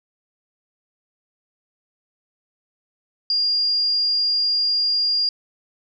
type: tone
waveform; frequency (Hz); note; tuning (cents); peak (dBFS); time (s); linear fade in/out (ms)
sine; 4816; D8; +43; -17; 3.3-5.29; 2
effects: none